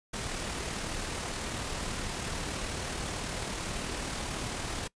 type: noise with amplitude modulation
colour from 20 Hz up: pink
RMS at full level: -34 dBFS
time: 0.13-4.88 s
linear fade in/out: 10 ms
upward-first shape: sine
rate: 38.3 Hz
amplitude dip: 30%
effects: noise-tail reverb RT60 0.1 s tail -23 dB re dry + resampled to 22050 Hz